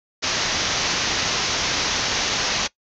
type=low-pass noise; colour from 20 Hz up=white; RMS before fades=-23 dBFS; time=0.22-2.68 s; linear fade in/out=20 ms; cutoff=6500 Hz; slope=96 dB/octave; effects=noise-tail reverb RT60 0.1 s tail -20 dB re dry